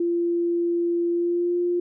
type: tone with pitch glide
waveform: sine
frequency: 343.5 to 351.1 Hz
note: F4 to F4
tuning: -29 to +9 cents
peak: -20 dBFS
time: 0-1.8 s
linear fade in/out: 5 ms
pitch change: +38 cents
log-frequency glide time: 1.1-1.58 s
effects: none